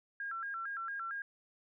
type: tone with vibrato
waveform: sine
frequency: 1480 Hz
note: F#6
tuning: in tune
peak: -37 dBFS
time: 0.2-1.22 s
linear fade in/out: 2 ms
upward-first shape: square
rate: 4.4 Hz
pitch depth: 160 cents each way
effects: none